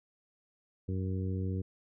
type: harmonic tone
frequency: 94 Hz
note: F#2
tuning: 28 cents sharp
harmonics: 1 / 2 / 3 / 4 / 5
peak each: -32 / -38 / -42 / -44 / -46 dBFS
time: 0.88-1.62 s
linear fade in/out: 10 ms
effects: none